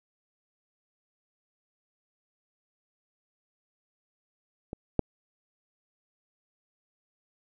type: clicks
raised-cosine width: 2 ms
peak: -22 / -9 dBFS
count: 2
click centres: 4.731 / 4.993 s
effects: none